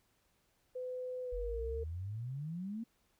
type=tone with pitch glide; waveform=sine; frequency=505 to 455.1 Hz; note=B4 to A#4; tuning=+39 to -42 cents; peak=-38 dBFS; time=0.75-1.84 s; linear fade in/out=10 ms; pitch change=-181 cents; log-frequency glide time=1.23-1.62 s
type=exponential sweep; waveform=sine; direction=up; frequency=42.76 to 235.6 Hz; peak=-38 dBFS; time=1.32-2.84 s; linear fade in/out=10 ms
effects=pink hiss -75 dBFS RMS until 3.19 s